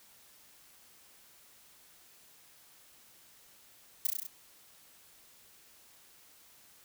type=noise with echo; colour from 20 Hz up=violet; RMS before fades=-28 dBFS; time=4.05-4.07 s; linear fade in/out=5 ms; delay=33 ms; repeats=6; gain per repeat=-2 dB; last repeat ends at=4.268 s; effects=white hiss -60 dBFS RMS until 6.84 s